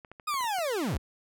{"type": "clicks", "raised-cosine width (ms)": 0.5, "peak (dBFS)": -31, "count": 7, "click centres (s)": [0.048, 0.116, 0.198, 0.341, 0.408, 0.443, 0.586]}
{"type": "linear sweep", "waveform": "40% pulse", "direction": "down", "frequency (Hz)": [1257, 33], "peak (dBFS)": -27, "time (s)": [0.27, 0.98], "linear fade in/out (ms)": 10}
{"effects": []}